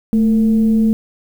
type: tone with frequency modulation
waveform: sine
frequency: 220 Hz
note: A3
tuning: in tune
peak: -10 dBFS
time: 0.13-0.93 s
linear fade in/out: 0 ms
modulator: 239 Hz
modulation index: 0.29
effects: 7-bit